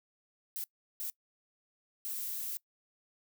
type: noise bursts at uneven times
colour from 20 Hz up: violet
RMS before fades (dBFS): -38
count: 3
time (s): 0.56-0.64 / 1-1.1 / 2.05-2.57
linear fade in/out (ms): 0
effects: noise-tail reverb RT60 0.1 s tail -23 dB re dry